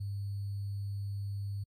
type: tone with sample-and-hold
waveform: sine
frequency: 100 Hz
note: G2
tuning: 35 cents sharp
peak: -34 dBFS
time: 0-1.64 s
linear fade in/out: 10 ms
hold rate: 4410 Hz
effects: AAC 64 kbps